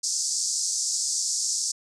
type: band-pass noise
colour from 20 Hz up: white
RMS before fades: -27 dBFS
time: 0.03-1.72 s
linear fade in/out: 10 ms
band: 4900 to 8100 Hz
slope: 48 dB/octave
effects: none